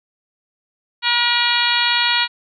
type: harmonic tone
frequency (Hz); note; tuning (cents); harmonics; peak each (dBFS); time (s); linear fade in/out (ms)
478.3; A#4; +44; 2 / 3 / 4 / 5 / 6 / 7 / 8 / 9; -23 / -23 / -23 / -23 / -23 / -23 / -23 / -23; 1.02-2.28; 50
effects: none